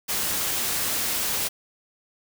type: noise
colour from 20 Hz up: white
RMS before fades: -26 dBFS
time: 0.08-1.49 s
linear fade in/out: 20 ms
effects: none